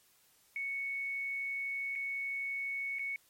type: tone with dropouts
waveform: sine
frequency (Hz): 2217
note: C#7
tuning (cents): 0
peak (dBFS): -34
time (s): 0.56-3.16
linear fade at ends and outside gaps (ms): 1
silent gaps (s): 1.954-1.958 / 2.986-2.993
effects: white hiss -67 dBFS RMS until 3.29 s + MP3 64 kbps